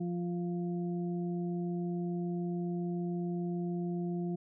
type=harmonic tone; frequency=174.61 Hz; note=F3; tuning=in tune; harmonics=1 / 2 / 4; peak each=-33 / -38 / -48 dBFS; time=0-4.36 s; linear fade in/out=10 ms; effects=none